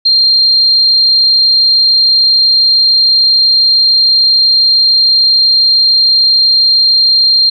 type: tone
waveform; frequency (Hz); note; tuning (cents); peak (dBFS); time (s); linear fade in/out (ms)
sine; 4189; C8; +1; -5; 0.05-7.5; 10
effects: none